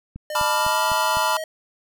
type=click train; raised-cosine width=5 ms; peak=-22 dBFS; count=5; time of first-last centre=0.16-1.17 s; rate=3.96 Hz
type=tone with pitch glide; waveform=square; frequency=606 to 632.5 Hz; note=D#5 to D#5; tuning=-46 to +28 cents; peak=-28 dBFS; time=0.3-1.44 s; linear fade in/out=2 ms; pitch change=+74 cents; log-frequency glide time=0.47-0.82 s
type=chord; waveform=square; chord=B half-diminished seventh; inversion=third; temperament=equal; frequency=880 / 987.8 / 1174.7 / 1396.9 Hz; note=A5 / B5 / D6 / F6; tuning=0 / 0 / 0 / 0 cents; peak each=-26 / -23 / -29 / -27 dBFS; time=0.35-1.37 s; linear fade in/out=2 ms
effects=none